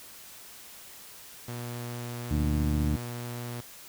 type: tone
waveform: sawtooth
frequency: 120 Hz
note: B2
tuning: 49 cents flat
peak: -31 dBFS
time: 1.48-3.61 s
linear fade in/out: 5 ms
type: harmonic tone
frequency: 75 Hz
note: D2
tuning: 37 cents sharp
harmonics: 1 / 2 / 3 / 4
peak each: -27 / -30 / -32 / -33 dBFS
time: 2.3-2.97 s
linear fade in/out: 20 ms
effects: white hiss -48 dBFS RMS until 3.88 s